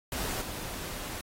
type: noise with level steps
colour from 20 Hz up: pink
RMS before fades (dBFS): -34 / -39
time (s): 0.12-1.21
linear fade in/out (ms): 2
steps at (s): 0.41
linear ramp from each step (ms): 5
effects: AAC 48 kbps